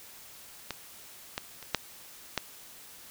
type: clicks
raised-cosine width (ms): 0.2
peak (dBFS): -16 / -14 / -26 / -7 / -10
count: 5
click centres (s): 0.707 / 1.379 / 1.627 / 1.747 / 2.377
effects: white hiss -50 dBFS RMS until 3.1 s